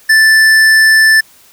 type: tone with hard clipping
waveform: sine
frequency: 1760 Hz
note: A6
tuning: in tune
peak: -6 dBFS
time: 0.09-1.21 s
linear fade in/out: 10 ms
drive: 12 dB
effects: white hiss -44 dBFS RMS until 1.52 s